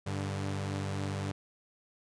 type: tone pair together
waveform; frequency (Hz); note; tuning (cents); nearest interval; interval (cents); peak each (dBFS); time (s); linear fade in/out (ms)
sawtooth; 97.8 / 144.91; G2 / D3; -4 / -23; perfect fifth; 681; -30 / -34; 0.06-1.32; 10
effects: resampled to 22050 Hz